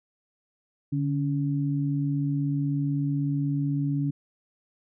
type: tone pair together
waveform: sine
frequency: 144.8 / 280.9 Hz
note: D3 / C#4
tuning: -24 / +23 cents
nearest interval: major seventh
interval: 1147 cents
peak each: -25 / -28 dBFS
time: 0.92-4.11 s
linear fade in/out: 10 ms
effects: none